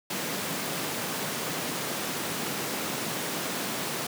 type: high-pass noise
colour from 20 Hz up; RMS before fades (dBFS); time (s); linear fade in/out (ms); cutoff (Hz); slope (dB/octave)
pink; -32; 0.1-4.07; 5; 150; 24
effects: none